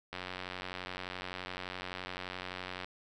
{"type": "click train", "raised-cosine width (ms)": 0.3, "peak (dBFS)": -23, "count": 250, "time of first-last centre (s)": [0.13, 2.845], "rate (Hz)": 91.7, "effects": []}